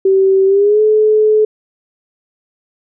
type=tone with pitch glide; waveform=sine; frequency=384.9 to 429.5 Hz; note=G4 to A4; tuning=-32 to -42 cents; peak=-7 dBFS; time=0.05-1.45 s; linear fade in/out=5 ms; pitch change=+190 cents; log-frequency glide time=0.46-0.81 s; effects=none